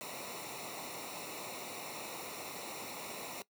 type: noise with comb filter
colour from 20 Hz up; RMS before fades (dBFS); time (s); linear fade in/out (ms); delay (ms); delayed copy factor
pink; -44; 0.01-3.42; 0; 0.62; -0.75
effects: noise-tail reverb RT60 0.1 s tail -19 dB re dry + high-pass 150 Hz 12 dB/octave